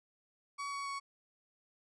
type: tone with pitch steps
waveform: 35% pulse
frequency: 1130 / 1122.2 / 1114.4 Hz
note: C#6 / C#6 / C#6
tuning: +33 / +21 / +9 cents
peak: -36 dBFS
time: 0.58-1 s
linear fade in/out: 20 ms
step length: 140 ms
effects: resampled to 22050 Hz